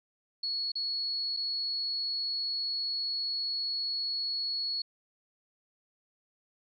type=tone with dropouts; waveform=sine; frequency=4365 Hz; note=C#8; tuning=28 cents flat; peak=-30 dBFS; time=0.43-4.82 s; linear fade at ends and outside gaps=5 ms; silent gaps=0.719-0.754 / 1.366-1.37 s; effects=none